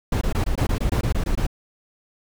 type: noise bursts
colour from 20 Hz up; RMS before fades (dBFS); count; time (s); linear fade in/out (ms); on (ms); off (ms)
brown; -21; 12; 0.12-1.467; 5; 93; 21
effects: none